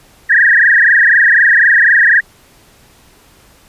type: tone with frequency modulation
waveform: sine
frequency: 1760 Hz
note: A6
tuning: in tune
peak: -5 dBFS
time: 0.29-2.21 s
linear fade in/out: 20 ms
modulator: 24 Hz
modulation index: 6.8
effects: pink hiss -46 dBFS RMS until 3.68 s + resampled to 32000 Hz